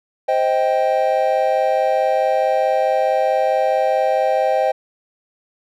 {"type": "chord", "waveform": "triangle", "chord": "C minor", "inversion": "none", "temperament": "just", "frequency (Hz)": [523.3, 627.9, 784.9], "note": ["C5", "Eb5", "G5"], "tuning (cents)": [0, 16, 2], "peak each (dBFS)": -17, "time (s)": [0.28, 4.72], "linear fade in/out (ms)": 10, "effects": []}